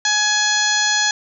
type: harmonic tone with a mistuned harmonic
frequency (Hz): 840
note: G#5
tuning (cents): +19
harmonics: 1 / 2 / 3 / 4 / 5 / 6 / 7 / 8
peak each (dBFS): -25 / -19 / -31 / -24 / -22 / -28 / -24 / -24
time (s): 0.05-1.11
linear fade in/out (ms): 2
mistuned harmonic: 7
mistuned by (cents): +19
effects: none